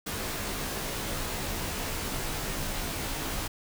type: noise with comb filter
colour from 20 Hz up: pink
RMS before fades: -33 dBFS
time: 0.06-3.48 s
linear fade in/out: 10 ms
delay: 17 ms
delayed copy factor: -0.95
effects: none